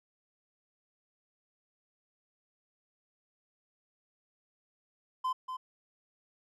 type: tone with echo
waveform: triangle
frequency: 1027 Hz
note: C6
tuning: 33 cents flat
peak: -27 dBFS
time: 5.24-5.33 s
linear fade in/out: 10 ms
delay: 240 ms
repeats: 1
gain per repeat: -7 dB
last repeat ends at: 5.57 s
effects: none